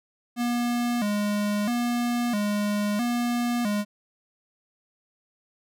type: tone with vibrato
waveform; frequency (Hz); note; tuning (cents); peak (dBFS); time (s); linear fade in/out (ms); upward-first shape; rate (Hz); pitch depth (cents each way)
square; 222.8; A3; +22; -24; 0.36-3.85; 50; square; 0.76; 130
effects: none